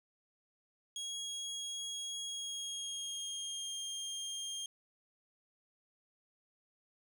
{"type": "tone with pitch glide", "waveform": "25% pulse", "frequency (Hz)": [3301, 3211], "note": ["G#7", "G7"], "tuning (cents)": [-11, 41], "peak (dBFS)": -35, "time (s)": [0.96, 4.66], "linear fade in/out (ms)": 2, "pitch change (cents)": -48, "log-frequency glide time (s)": [2.21, 3.74], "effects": []}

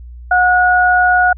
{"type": "tone pair together", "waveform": "sine", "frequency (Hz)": [727, 1454], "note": ["F#5", "F#6"], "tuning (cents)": [-31, -31], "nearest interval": "octave", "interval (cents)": 1200, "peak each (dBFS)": -11, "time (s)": [0.31, 1.33], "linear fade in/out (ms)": 5, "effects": ["added 60 Hz sine -30 dBFS peak until 1.37 s"]}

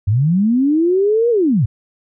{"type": "linear two-way sweep", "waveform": "sine", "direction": "up then down", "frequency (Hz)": [92.3, 484.1, 92.3], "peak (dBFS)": -11, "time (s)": [0.07, 1.66], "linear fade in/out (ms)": 10, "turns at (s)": 1.3, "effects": []}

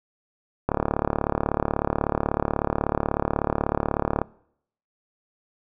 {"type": "click train", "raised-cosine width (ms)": 1, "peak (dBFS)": -7, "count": 129, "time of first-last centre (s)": [0.69, 4.216], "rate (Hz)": 36.3, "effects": ["noise-tail reverb RT60 0.7 s tail -23 dB re dry"]}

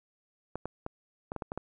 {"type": "clicks", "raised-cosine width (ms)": 1, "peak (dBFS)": -21, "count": 8, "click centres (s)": [0.556, 0.656, 0.864, 1.319, 1.363, 1.422, 1.519, 1.576], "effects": []}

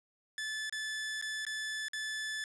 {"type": "tone with dropouts", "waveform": "sawtooth", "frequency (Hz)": 1739, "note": "A6", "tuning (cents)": -21, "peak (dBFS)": -32, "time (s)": [0.38, 2.44], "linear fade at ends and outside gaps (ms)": 1, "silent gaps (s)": [[0.696, 0.725], [1.214, 1.224], [1.451, 1.466], [1.884, 1.933]], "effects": ["resampled to 22050 Hz", "10-bit"]}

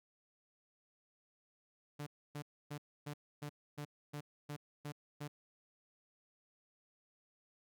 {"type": "tone bursts", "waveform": "sawtooth", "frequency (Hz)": 146.8, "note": "D3", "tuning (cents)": 0, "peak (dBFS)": -38, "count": 10, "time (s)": [1.99, 5.28], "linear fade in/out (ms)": 10, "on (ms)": 77, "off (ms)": 280, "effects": []}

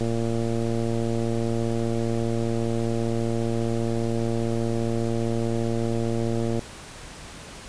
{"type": "click train", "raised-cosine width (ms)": 2, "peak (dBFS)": -14, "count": 758, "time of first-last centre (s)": [0.01, 6.593], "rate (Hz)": 115, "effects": ["pink hiss -41 dBFS RMS until 7.68 s", "resampled to 22050 Hz"]}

